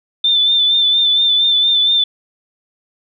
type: tone with vibrato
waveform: sine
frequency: 3548 Hz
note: A7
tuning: 14 cents sharp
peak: -10 dBFS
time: 0.24-2.04 s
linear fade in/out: 5 ms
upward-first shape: sine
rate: 4.3 Hz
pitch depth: 37 cents each way
effects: none